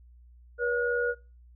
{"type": "tone cluster", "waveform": "sine", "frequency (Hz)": [481.9, 565, 1444], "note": ["B4", "C#5", "F#6"], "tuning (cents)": [-43, 33, -43], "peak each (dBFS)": [-27, -36, -29], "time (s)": [0.58, 1.15], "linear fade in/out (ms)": 50, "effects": ["noise-tail reverb RT60 0.3 s tail -22 dB re dry", "added 60 Hz sine -51 dBFS peak until 1.55 s"]}